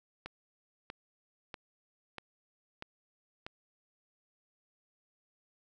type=click train; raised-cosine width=0.3 ms; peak=-25 dBFS; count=6; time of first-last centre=0.26-3.465 s; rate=1.56 Hz; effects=none